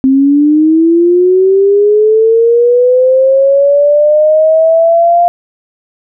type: linear sweep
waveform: sine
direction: up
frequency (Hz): 261.6 to 700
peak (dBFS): -4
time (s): 0.04-5.28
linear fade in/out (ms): 0
effects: none